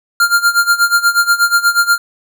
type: tone with tremolo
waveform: square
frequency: 1398 Hz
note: F6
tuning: 1 cent sharp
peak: -7 dBFS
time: 0.2-1.98 s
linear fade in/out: 2 ms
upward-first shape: sine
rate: 8.3 Hz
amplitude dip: 85%
effects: none